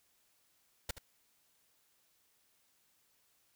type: noise with echo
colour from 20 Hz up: pink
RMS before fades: -36 dBFS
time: 0.89-0.91 s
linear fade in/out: 5 ms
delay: 75 ms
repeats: 1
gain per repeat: -12 dB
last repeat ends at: 0.985 s
effects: white hiss -73 dBFS RMS until 3.55 s